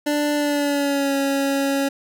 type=tone with pitch glide; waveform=25% pulse; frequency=294.4 to 276.3 Hz; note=D4 to C#4; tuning=+4 to -6 cents; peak=-15 dBFS; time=0.06-1.89 s; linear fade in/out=10 ms; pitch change=-110 cents; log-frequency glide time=0.35-1.14 s; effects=none